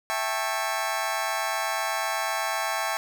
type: chord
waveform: 25% pulse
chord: A dominant seventh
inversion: second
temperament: just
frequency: 660 / 792 / 880 / 1100 Hz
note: E5 / G5 / A5 / C#6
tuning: +2 / +18 / 0 / -14 cents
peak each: -28 dBFS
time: 0.1-2.97 s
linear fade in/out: 0 ms
effects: none